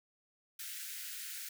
white high-pass noise, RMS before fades -44 dBFS, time 0.59-1.49 s, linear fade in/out 5 ms, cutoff 1400 Hz, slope 96 dB/octave, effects none

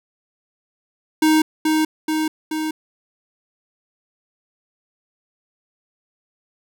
square tone with echo, 312.3 Hz, D#4, 7 cents sharp, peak -13 dBFS, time 1.22-1.42 s, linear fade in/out 5 ms, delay 430 ms, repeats 3, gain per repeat -3 dB, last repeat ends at 2.71 s, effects none

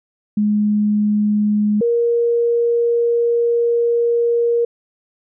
sine tone pair in turn, 209.3 / 470.7 Hz, G#3 / A#4, +14 / +17 cents, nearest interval octave + major second, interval 1403 cents, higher second, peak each -13 dBFS, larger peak neither, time 0.37-1.81 / 1.81-4.65 s, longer second, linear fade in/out 5 ms, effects none

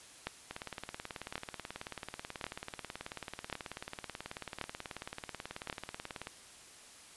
two click trains, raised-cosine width 0.3 ms, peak -19 / -24 dBFS, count 6 / 107, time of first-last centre 0.27-5.699 / 0.51-6.271 s, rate 0.921 / 18.4 Hz, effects white hiss -55 dBFS RMS until 7.16 s + resampled to 24000 Hz

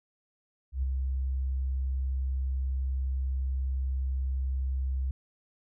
sine tone with ADSR envelope, 65.8 Hz, C2, 10 cents sharp, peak -24 dBFS, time 0.72-5.11 s, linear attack 110 ms, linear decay 6 ms, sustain -3 dB, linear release 3 ms, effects none

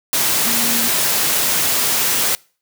sine tone in noise, 233.1 Hz, A#3, in tune, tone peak -25 dBFS, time 0.46-0.88 s, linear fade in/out 0 ms, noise white, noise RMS -17 dBFS, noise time 0.13-2.35 s, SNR -11 dB, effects noise-tail reverb RT60 0.4 s tail -25 dB re dry + high-pass 100 Hz 12 dB/octave

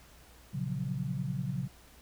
sine chord, Gb major seventh, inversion first, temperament equal with one note detuned, 117.9 / 138.59 / 174.61 / 185 Hz, Bb2 / Db3 / F3 / Gb3, +20 / 0 / 0 / 0 cents, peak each -39 / -34 / -40 / -38 dBFS, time 0.53-1.68 s, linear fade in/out 20 ms, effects added 60 Hz sine -58 dBFS peak until 2.01 s + pink hiss -58 dBFS RMS until 2.01 s

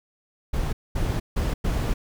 brown noise bursts at uneven times, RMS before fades -24 dBFS, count 4, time 0.53-0.73 / 0.95-1.2 / 1.36-1.54 / 1.64-1.94 s, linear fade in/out 10 ms, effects none

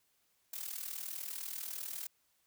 blue noise with amplitude modulation, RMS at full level -39 dBFS, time 0.53-2.07 s, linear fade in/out 5 ms, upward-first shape sine, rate 40 Hz, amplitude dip 75%, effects white hiss -75 dBFS RMS until 2.46 s

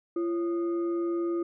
sine tone with frequency modulation, 341.4 Hz, F4, 39 cents flat, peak -26 dBFS, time 0.16-1.43 s, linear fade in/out 5 ms, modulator 891 Hz, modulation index 0.3, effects none

